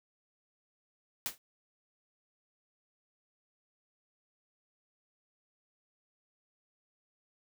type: noise with exponential decay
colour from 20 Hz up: white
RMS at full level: -31 dBFS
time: 1.26-1.38 s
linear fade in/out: 0 ms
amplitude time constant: 26 ms
effects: none